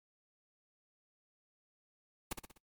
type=noise with echo; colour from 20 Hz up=pink; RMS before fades=-37 dBFS; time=2.31-2.33 s; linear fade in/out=5 ms; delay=62 ms; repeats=4; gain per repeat=-6 dB; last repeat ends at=2.578 s; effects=noise-tail reverb RT60 0.1 s tail -21 dB re dry + MP3 96 kbps